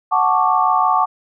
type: chord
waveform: sine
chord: D major seventh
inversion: first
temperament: equal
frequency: 740 / 880 / 1108.7 / 1174.7 Hz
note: F#5 / A5 / C#6 / D6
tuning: 0 / 0 / 0 / 0 cents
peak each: -18 dBFS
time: 0.11-1.06 s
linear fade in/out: 20 ms
effects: none